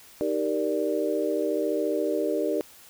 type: chord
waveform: sine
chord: Eb major seventh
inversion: none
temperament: equal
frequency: 311.1 / 392 / 466.2 / 587.3 Hz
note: Eb4 / G4 / Bb4 / D5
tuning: 0 / 0 / 0 / 0 cents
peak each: -29 dBFS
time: 0.21-2.61 s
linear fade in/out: 0 ms
effects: white hiss -51 dBFS RMS until 2.89 s

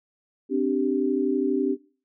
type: chord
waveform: sine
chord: C suspended second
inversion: none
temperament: equal with one note detuned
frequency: 261.6 / 293.7 / 389.3 Hz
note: C4 / D4 / G4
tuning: 0 / 0 / -12 cents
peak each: -25 dBFS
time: 0.49-1.77 s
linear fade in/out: 50 ms
effects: noise-tail reverb RT60 0.4 s tail -21 dB re dry

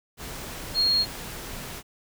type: tone in noise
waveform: sine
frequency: 4269 Hz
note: C8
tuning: 34 cents sharp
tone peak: -19 dBFS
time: 0.74-1.06 s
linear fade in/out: 50 ms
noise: pink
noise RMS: -37 dBFS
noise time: 0.17-1.83 s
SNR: +15 dB
effects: none

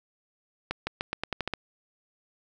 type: accelerating click train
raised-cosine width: 0.3 ms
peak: -13 dBFS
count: 9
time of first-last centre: 0.71-1.537 s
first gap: 160 ms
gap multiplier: 0.87
effects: none

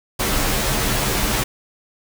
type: noise with comb filter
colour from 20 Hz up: pink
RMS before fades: -20 dBFS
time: 0.19-1.44 s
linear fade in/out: 10 ms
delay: 12 ms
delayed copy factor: -0.95
effects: none

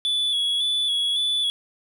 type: tone with vibrato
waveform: triangle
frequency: 3411 Hz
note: G#7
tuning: 46 cents sharp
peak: -19 dBFS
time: 0.05-1.5 s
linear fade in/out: 0 ms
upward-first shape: square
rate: 1.8 Hz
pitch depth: 30 cents each way
effects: none

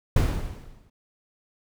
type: noise with exponential decay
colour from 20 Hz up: brown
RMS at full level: -17 dBFS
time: 0.16-0.9 s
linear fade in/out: 5 ms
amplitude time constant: 160 ms
effects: none

